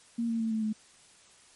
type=tone with pitch steps; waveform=sine; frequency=232.9 / 228.5 / 224.2 / 220 / 215.8 Hz; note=A#3 / A#3 / A3 / A3 / A3; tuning=-1 / -34 / +33 / 0 / -33 cents; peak=-27 dBFS; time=0.18-0.73 s; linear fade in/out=10 ms; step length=110 ms; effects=white hiss -58 dBFS RMS until 1.55 s + MP3 48 kbps